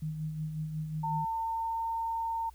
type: tone with tremolo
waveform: sine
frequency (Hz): 155.56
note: D#3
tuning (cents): 0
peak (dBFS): -31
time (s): 0.02-1.25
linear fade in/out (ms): 5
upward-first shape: sine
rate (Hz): 5.5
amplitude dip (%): 45
type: tone with pitch glide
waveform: sine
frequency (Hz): 900 to 910.5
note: A5 to A#5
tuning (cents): +39 to -41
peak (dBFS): -30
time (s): 1.03-2.5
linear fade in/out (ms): 10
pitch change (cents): +20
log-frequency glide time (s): 1.16-1.87
effects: added 60 Hz sine -52 dBFS peak until 2.54 s + white hiss -65 dBFS RMS until 2.54 s